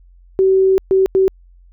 sine tone bursts at uneven times, 381.6 Hz, G4, 47 cents flat, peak -9 dBFS, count 3, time 0.39-0.78 / 0.91-1.06 / 1.15-1.28 s, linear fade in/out 0 ms, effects added 44 Hz sine -43 dBFS peak until 1.72 s

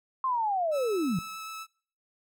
sine linear sweep, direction down, 1070 to 155.56 Hz, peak -25 dBFS, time 0.24-1.19 s, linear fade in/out 2 ms
sawtooth tone with vibrato, 1305 Hz, E6, 18 cents flat, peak -34 dBFS, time 0.71-1.67 s, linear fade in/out 50 ms, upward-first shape sine, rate 7.9 Hz, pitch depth 9 cents each way
effects noise-tail reverb RT60 0.5 s tail -25 dB re dry

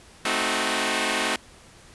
5% pulse chord, A diminished seventh, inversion none, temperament equal with one note detuned, 217.9 / 261.6 / 311.1 / 370 Hz, A3 / C4 / Eb4 / Gb4, -17 / 0 / 0 / 0 cents, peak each -17 dBFS, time 0.25-1.36 s, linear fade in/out 2 ms, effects pink hiss -50 dBFS RMS until 1.94 s + resampled to 24000 Hz

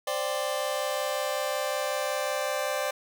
sawtooth chord, C suspended second, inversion none, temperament just, 523.3 / 588.7 / 784.9 Hz, C5 / D5 / G5, 0 / +4 / +2 cents, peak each -28 / -26 / -31 dBFS, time 0.07-2.91 s, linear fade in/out 5 ms, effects none

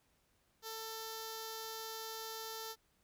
5% pulse tone with notch filter, 445.1 Hz, A4, 20 cents sharp, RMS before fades -45 dBFS, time 0.62-2.76 s, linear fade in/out 50 ms, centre 2400 Hz, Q 0.94, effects pink hiss -75 dBFS RMS until 3.03 s

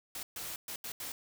white noise bursts at uneven times, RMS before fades -41 dBFS, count 5, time 0.15-0.23 / 0.36-0.56 / 0.68-0.76 / 0.84-0.92 / 1-1.12 s, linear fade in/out 2 ms, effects none

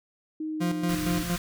sine tone with pitch glide, 312 to 307 Hz, D#4 to D#4, +5 to -23 cents, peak -29 dBFS, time 0.4-1.23 s, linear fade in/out 5 ms, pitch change -28 cents, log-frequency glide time 0.51-0.71 s
40% pulse tone with tremolo, 174.61 Hz, F3, in tune, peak -24 dBFS, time 0.6-1.37 s, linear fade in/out 20 ms, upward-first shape square, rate 4.3 Hz, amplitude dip 60%
pink band-stop noise, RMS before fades -35 dBFS, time 0.89-1.38 s, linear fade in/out 2 ms, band 220 to 1100 Hz, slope 48 dB/octave
effects none

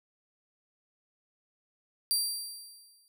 20% pulse tone with exponential decay, 4710 Hz, D8, 4 cents sharp, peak -18 dBFS, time 2.11-3.08 s, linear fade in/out 0 ms, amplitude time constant 210 ms, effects none

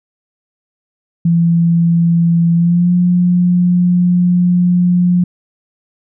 sine tone with pitch glide, 168.8 to 177.7 Hz, E3 to F3, +41 to +30 cents, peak -8 dBFS, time 1.25-5.24 s, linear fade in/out 5 ms, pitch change +89 cents, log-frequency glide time 2.55-2.93 s, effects none

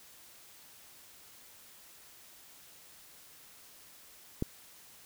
click, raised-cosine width 3 ms, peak -17 dBFS, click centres 4.424 s, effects white hiss -56 dBFS RMS until 5.05 s

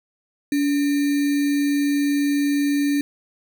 sine tone with sample-and-hold, 285.9 Hz, D4, 46 cents flat, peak -17 dBFS, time 0.52-3.01 s, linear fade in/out 2 ms, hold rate 2100 Hz, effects none

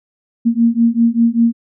sine beating tone pair, 229.8 / 234.9 Hz, A#3 / A#3, -25 / +13 cents, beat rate 5.1 Hz, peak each -13 dBFS, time 0.45-1.53 s, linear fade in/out 20 ms, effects none

